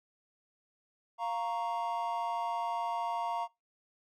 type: chord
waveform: triangle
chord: Bb minor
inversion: second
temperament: equal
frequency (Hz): 698.5 / 932.3 / 1108.7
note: F5 / Bb5 / Db6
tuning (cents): 0 / 0 / 0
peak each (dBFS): -34 / -32 / -38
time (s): 1.18-3.48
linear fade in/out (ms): 50
effects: noise-tail reverb RT60 0.2 s tail -22 dB re dry + tanh soft clip ceiling -21 dBFS